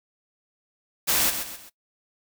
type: noise with echo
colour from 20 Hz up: white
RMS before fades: -22 dBFS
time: 1.07-1.31 s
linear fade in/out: 20 ms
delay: 130 ms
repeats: 3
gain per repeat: -8 dB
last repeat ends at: 1.7 s
effects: noise-tail reverb RT60 0.1 s tail -19 dB re dry